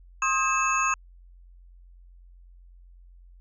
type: tone cluster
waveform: sine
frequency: 1065 / 1261 / 1612 / 2617 / 6640 Hz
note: C6 / D#6 / G6 / E7 / G#8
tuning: +30 / +23 / +48 / -13 / -1 cents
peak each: -26 / -27 / -33 / -27 / -31 dBFS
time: 0.22-0.94 s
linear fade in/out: 2 ms
effects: added 44 Hz sine -48 dBFS peak until 3.4 s